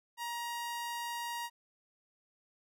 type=tone; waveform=sawtooth; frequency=945 Hz; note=A#5; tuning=23 cents sharp; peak=-33 dBFS; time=0.17-1.5 s; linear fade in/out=50 ms; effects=none